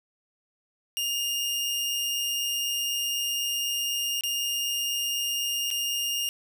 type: tone with dropouts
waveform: sawtooth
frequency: 2828 Hz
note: F7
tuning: 21 cents sharp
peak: -23 dBFS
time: 0.97-6.29 s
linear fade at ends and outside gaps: 0 ms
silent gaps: 4.209-4.236 / 5.704-5.712 s
effects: none